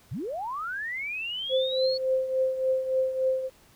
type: linear sweep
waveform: sine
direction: up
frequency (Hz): 87.31 to 4424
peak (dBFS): -30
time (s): 0.11-1.98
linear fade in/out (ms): 10
type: tone with tremolo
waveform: sine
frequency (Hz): 522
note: C5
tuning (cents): -4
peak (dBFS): -20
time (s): 1.49-3.5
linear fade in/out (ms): 50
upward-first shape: triangle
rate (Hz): 3.5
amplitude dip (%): 70
effects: pink hiss -58 dBFS RMS until 3.75 s